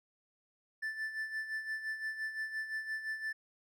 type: tone with tremolo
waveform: triangle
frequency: 1760 Hz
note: A6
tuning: in tune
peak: -32 dBFS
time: 0.82-3.33 s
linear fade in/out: 10 ms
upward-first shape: sine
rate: 5.8 Hz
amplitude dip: 65%
effects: none